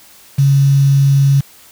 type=tone with quantisation; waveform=sine; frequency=138.59 Hz; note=C#3; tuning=in tune; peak=-7 dBFS; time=0.38-1.41 s; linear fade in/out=10 ms; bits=5; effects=white hiss -43 dBFS RMS until 1.71 s